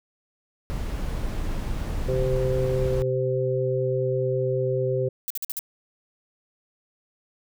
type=noise; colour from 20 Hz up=brown; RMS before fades=-28 dBFS; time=0.7-3.02 s; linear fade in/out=0 ms
type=harmonic tone; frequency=129.3 Hz; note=C3; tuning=20 cents flat; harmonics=1 / 3 / 4; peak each=-26 / -26 / -26 dBFS; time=2.08-5.09 s; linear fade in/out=10 ms
type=noise bursts; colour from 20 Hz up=violet; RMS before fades=-29 dBFS; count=5; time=5.28-5.591 s; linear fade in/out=0 ms; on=23 ms; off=49 ms
effects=none